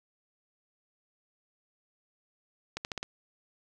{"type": "accelerating click train", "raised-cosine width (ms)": 0.2, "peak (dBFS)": -17, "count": 5, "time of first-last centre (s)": [2.77, 3.03], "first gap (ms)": 79, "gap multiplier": 0.87, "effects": []}